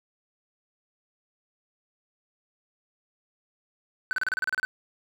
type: tone bursts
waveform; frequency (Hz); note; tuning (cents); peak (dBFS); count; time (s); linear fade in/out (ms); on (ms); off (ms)
triangle; 1519; F#6; +45; -22; 11; 4.11-4.65; 0; 20; 32
effects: none